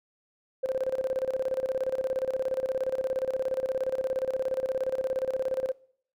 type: tone with tremolo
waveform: sine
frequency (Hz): 523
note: C5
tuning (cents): -1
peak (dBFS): -23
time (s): 0.63-5.72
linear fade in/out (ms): 10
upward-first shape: square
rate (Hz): 17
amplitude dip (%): 80
effects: noise-tail reverb RT60 0.6 s tail -24 dB re dry + tanh soft clip ceiling -19 dBFS